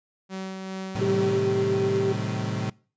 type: tone with tremolo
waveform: sawtooth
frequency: 190 Hz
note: F#3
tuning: 46 cents sharp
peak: -27 dBFS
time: 0.29-1.42 s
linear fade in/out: 50 ms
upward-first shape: sine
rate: 2.5 Hz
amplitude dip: 30%
type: chord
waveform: 35% pulse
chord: A half-diminished seventh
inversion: none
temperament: equal with one note detuned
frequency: 110 / 130.81 / 155.56 / 191.63 Hz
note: A2 / C3 / Eb3 / G3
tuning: 0 / 0 / 0 / -39 cents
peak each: -28 / -31 / -33 / -31 dBFS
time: 0.95-2.7 s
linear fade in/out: 5 ms
type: tone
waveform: sine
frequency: 391.5 Hz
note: G4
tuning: 2 cents flat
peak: -22 dBFS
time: 1.01-2.13 s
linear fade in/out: 10 ms
effects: noise-tail reverb RT60 0.4 s tail -24 dB re dry + resampled to 16000 Hz